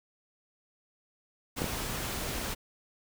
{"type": "noise", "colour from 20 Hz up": "pink", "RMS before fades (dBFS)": -35, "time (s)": [1.56, 2.55], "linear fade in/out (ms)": 20}
{"type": "clicks", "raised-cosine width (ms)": 2, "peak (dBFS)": -19, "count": 2, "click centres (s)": [1.619, 1.643]}
{"effects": []}